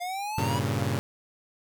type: linear sweep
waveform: square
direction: up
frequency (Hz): 698.5 to 987.8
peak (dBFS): -31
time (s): 0-0.6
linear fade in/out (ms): 20
type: chord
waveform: sawtooth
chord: G diminished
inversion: none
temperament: equal with one note detuned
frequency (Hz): 98 / 116.07 / 138.59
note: G2 / Bb2 / Db3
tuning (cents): 0 / -7 / 0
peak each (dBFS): -26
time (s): 0.38-0.99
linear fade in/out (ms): 0
effects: none